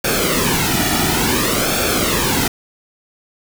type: noise with flanger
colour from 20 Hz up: pink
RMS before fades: -17 dBFS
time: 0.04-2.48 s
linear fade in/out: 5 ms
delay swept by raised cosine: 1 to 1.92 ms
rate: 0.57 Hz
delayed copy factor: -0.7
effects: none